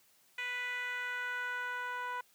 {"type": "tone with band-pass filter sweep", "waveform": "10% pulse", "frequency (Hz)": 493.9, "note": "B4", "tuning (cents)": 0, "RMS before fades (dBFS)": -38, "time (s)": [0.38, 2.21], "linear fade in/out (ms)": 5, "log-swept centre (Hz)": [2200, 1100], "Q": 2.9, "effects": ["white hiss -67 dBFS RMS until 2.34 s", "high-pass 100 Hz 12 dB/octave"]}